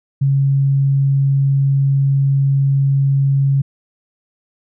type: tone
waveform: sine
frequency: 137.7 Hz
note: C#3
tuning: 11 cents flat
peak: -11 dBFS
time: 0.21-3.62 s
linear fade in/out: 10 ms
effects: none